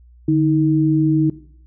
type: tone pair together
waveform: sine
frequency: 148.9 / 315.5 Hz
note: D3 / D#4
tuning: +24 / +24 cents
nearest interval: octave + minor second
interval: 1300 cents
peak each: -17 / -14 dBFS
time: 0.28-1.3 s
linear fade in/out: 5 ms
effects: noise-tail reverb RT60 0.6 s tail -17 dB re dry + added 60 Hz sine -44 dBFS peak until 1.66 s